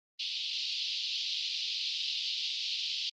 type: band-pass noise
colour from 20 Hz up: white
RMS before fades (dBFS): -35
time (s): 0.19-3.1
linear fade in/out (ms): 10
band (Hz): 2800 to 4800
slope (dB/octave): 48
effects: Opus 32 kbps